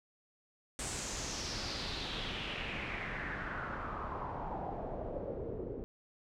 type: noise with low-pass filter sweep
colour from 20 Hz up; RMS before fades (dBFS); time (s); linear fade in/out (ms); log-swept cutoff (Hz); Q
pink; -40; 0.79-5.84; 0; 8300 to 380; 3.7
effects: none